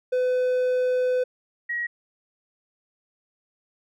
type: tone pair in turn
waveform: triangle / sine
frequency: 504 / 1902.9 Hz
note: B4 / A#6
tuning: +35 / +35 cents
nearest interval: octave + major seventh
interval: 2300 cents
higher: second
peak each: -18 / -25 dBFS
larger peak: first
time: 0.12-1.24 / 1.69-1.87 s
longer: first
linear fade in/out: 10 ms
effects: none